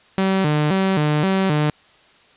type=tone with vibrato; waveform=sawtooth; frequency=169.7 Hz; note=F3; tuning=49 cents flat; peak=-12 dBFS; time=0.18-1.7 s; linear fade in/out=0 ms; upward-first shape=square; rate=1.9 Hz; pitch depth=210 cents each way; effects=white hiss -52 dBFS RMS until 2.36 s + resampled to 8000 Hz